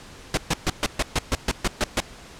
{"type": "noise bursts", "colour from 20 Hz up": "pink", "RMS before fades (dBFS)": -21, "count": 11, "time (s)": [0.34, 2.003], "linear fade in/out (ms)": 2, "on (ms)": 33, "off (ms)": 130, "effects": ["pink hiss -44 dBFS RMS until 2.39 s", "low-pass 8000 Hz 12 dB/octave"]}